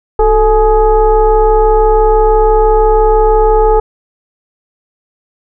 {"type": "tone with frequency modulation", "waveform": "sine", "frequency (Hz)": 440, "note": "A4", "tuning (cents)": 0, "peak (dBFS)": -5, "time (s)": [0.19, 3.8], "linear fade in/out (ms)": 5, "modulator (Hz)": 407, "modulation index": 1.1, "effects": []}